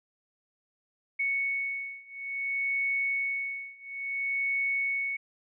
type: beating tone pair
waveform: sine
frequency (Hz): 2217 / 2217.58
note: C#7 / C#7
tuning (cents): 0 / 0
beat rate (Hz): 0.58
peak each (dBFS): -32 / -31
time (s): 1.19-5.17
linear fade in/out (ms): 10
effects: none